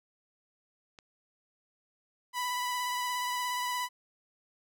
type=click; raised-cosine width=0.2 ms; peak=-32 dBFS; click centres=0.988 s
type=tone with vibrato; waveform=sawtooth; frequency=990 Hz; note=B5; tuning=4 cents sharp; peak=-27 dBFS; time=2.33-3.89 s; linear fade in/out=50 ms; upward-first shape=sine; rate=17 Hz; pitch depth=18 cents each way
effects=none